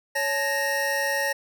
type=tone cluster; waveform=square; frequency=558 / 870 / 1859 Hz; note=C#5 / A5 / A#6; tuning=+11 / -20 / -5 cents; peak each=-29 / -32 / -26 dBFS; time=0.15-1.33 s; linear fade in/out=10 ms; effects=none